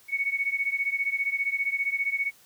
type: beating tone pair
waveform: sine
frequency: 2217 / 2232 Hz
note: C#7 / C#7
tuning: 0 / +11 cents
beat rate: 15 Hz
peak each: -27 / -29 dBFS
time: 0.08-2.32 s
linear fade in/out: 50 ms
effects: white hiss -57 dBFS RMS until 2.45 s